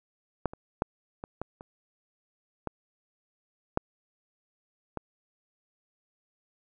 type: clicks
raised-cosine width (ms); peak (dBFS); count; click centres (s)
1; -12 / -27 / -11 / -23 / -19 / -29 / -18 / -10 / -19; 9; 0.457 / 0.535 / 0.821 / 1.239 / 1.416 / 1.609 / 2.673 / 3.774 / 4.973
effects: none